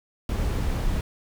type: noise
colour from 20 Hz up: brown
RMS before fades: -25 dBFS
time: 0.29-1.01 s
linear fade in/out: 2 ms
effects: none